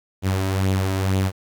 sawtooth tone with flanger, 95.5 Hz, G2, 45 cents flat, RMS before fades -21 dBFS, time 0.22-1.32 s, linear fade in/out 50 ms, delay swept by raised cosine 0.28 to 3.18 ms, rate 2.1 Hz, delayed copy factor +0.5, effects 9-bit

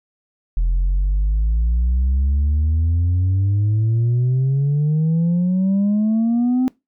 sine exponential sweep, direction up, 41.2 to 260 Hz, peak -12 dBFS, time 0.57-6.68 s, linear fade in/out 0 ms, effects noise-tail reverb RT60 0.2 s tail -23 dB re dry + tanh soft clip ceiling -13 dBFS

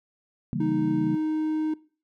sine chord, C# diminished seventh, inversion none, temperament equal, 138.59 / 164.81 / 196 / 233.1 Hz, C#3 / E3 / G3 / Bb3, 0 / 0 / 0 / 0 cents, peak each -31 dBFS, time 0.53-1.15 s, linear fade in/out 0 ms
triangle tone, 311.1 Hz, D#4, in tune, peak -22 dBFS, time 0.6-1.74 s, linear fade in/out 5 ms
effects noise-tail reverb RT60 0.4 s tail -21 dB re dry

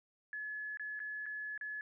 sine tone with dropouts, 1707 Hz, G#6, 47 cents sharp, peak -39 dBFS, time 0.33-1.81 s, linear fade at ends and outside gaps 1 ms, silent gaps 0.772-0.796 / 0.993-1.001 / 1.258-1.263 / 1.577-1.611 s, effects none

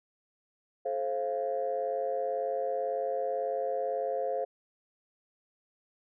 sine tone cluster, 431.9 / 530 / 692 Hz, A4 / C5 / F5, -32 / +22 / -16 cents, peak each -35 / -31 / -33 dBFS, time 0.85-4.45 s, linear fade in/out 10 ms, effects tanh soft clip ceiling -21 dBFS

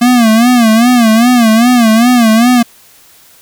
square tone with vibrato, 233.8 Hz, A#3, 5 cents sharp, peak -5 dBFS, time 0.01-2.63 s, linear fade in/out 10 ms, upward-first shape sine, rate 2.5 Hz, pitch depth 120 cents each way, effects white hiss -42 dBFS RMS until 3.41 s

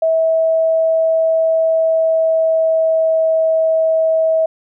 sine tone with pitch glide, 648 to 643.9 Hz, E5 to E5, -30 to -41 cents, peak -11 dBFS, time 0.02-4.46 s, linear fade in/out 5 ms, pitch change -11 cents, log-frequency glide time 1.68-3.34 s, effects none

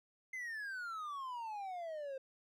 triangle exponential sweep, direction down, 2087 to 523 Hz, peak -39 dBFS, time 0.33-2.18 s, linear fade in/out 5 ms, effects none

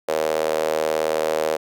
sawtooth tone with high-pass filter, 78.5 Hz, D#2, 16 cents sharp, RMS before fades -22 dBFS, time 0.08-1.57 s, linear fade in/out 10 ms, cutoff 520 Hz, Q 5, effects none

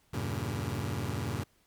sawtooth chord, E diminished seventh, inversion none, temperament just, 82.41 / 98.89 / 118.67 / 142.4 Hz, E2 / G2 / Bb2 / Db3, 0 / +16 / +31 / +47 cents, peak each -36 / -32 / -32 / -34 dBFS, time 0.13-1.44 s, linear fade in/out 10 ms, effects pink hiss -68 dBFS RMS until 1.66 s + MP3 96 kbps

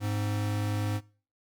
square tone pair together, 103.82 / 261.6 Hz, G#2 / C4, 0 / 0 cents, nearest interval octave + major third, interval 1600 cents, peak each -29 / -39 dBFS, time 0-1.01 s, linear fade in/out 50 ms, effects noise-tail reverb RT60 0.4 s tail -22 dB re dry

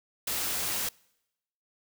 white noise, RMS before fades -31 dBFS, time 0.27-0.89 s, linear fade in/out 5 ms, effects noise-tail reverb RT60 0.9 s tail -26 dB re dry

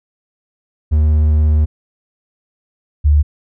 triangle / sine tone pair in turn, 76.4 / 73.8 Hz, D#2 / D2, -31 / +9 cents, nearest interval minor second, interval 60 cents, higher first, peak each -7 dBFS, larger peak neither, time 0.91-1.66 / 3.04-3.23 s, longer first, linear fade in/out 20 ms, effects none

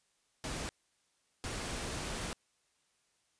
pink noise bursts at uneven times, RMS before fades -39 dBFS, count 2, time 0.44-0.69 / 1.44-2.33 s, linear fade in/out 0 ms, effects white hiss -75 dBFS RMS until 3.39 s + resampled to 22050 Hz

